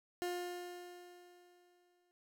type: tone with exponential decay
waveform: 30% pulse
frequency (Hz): 354.7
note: F4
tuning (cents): +27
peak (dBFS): -33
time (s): 0.22-2.11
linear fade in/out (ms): 0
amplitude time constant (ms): 410
effects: none